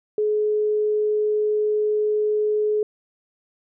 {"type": "tone", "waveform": "sine", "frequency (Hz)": 423.8, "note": "G#4", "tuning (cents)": 35, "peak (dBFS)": -18, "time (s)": [0.18, 2.83], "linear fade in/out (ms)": 2, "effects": []}